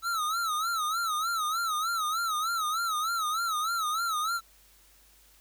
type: tone with vibrato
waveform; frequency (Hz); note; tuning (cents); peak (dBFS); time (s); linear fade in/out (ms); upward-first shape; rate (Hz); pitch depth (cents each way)
square; 1300; E6; -24; -28; 0.02-4.41; 50; sine; 3.3; 120
effects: added 50 Hz sine -63 dBFS peak until 5.4 s + white hiss -60 dBFS RMS until 5.4 s